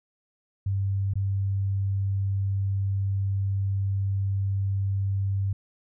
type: tone with dropouts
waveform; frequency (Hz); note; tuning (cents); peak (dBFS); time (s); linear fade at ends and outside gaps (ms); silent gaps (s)
sine; 98; G2; 0; -23; 0.66-5.53; 5; 1.137-1.155
effects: none